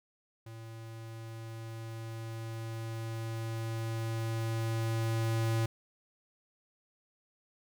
square tone with level ramp, 113.1 Hz, A2, 48 cents sharp, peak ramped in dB -45 to -28 dBFS, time 0.46-5.66 s, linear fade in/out 5 ms, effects none

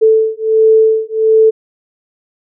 sine beating tone pair, 440 / 441.4 Hz, A4 / A4, 0 / +5 cents, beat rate 1.4 Hz, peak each -10 dBFS, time 0.01-1.51 s, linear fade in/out 20 ms, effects none

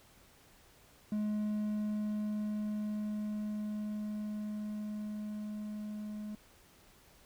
triangle tone with level ramp, 211 Hz, G#3, 28 cents sharp, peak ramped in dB -29 to -37 dBFS, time 1.12-6.35 s, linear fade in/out 2 ms, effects pink hiss -62 dBFS RMS until 7.25 s

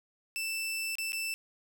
sawtooth tone with dropouts, 2657 Hz, E7, 13 cents sharp, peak -29 dBFS, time 0.36-1.34 s, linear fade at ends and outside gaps 0 ms, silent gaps 0.954-0.984 / 1.121-1.131 s, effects none

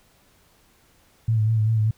sine tone with vibrato, 110.1 Hz, A2, 2 cents sharp, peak -17 dBFS, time 1.28-1.91 s, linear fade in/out 5 ms, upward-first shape sine, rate 5.1 Hz, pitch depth 44 cents each way, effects pink hiss -59 dBFS RMS until 1.97 s

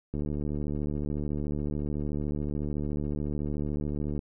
click train, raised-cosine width 3 ms, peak -20 dBFS, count 300, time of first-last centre 0.14-4.191 s, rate 73.8 Hz, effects none

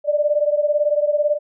sine beating tone pair, 587.3 / 605.3 Hz, D5 / D#5, 0 / -48 cents, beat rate 18 Hz, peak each -17 / -20 dBFS, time 0.04-1.39 s, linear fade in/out 50 ms, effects none

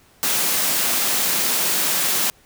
white high-pass noise, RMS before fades -20 dBFS, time 0.23-2.3 s, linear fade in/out 0 ms, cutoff 140 Hz, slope 48 dB/octave, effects pink hiss -54 dBFS RMS until 2.45 s

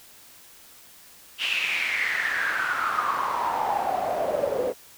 pink noise with band-pass filter sweep, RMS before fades -26 dBFS, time 1.38-4.74 s, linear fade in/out 50 ms, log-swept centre 2900 to 480 Hz, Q 7.6, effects white hiss -50 dBFS RMS until 4.97 s

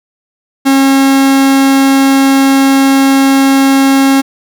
45% pulse tone, 271.3 Hz, C#4, 37 cents flat, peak -5 dBFS, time 0.65-4.22 s, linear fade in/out 20 ms, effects none

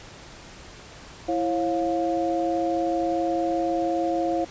sine tone cluster, 332.1 / 543 / 706 Hz, E4 / C#5 / F5, +13 / -36 / +19 cents, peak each -25 / -28 / -26 dBFS, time 1.28-4.45 s, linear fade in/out 10 ms, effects pink hiss -44 dBFS RMS until 4.5 s + resampled to 16000 Hz

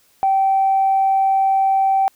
sine tone, 775 Hz, G5, 20 cents flat, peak -12 dBFS, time 0.23-2.08 s, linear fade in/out 0 ms, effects tanh soft clip ceiling -8 dBFS + white hiss -57 dBFS RMS until 2.15 s

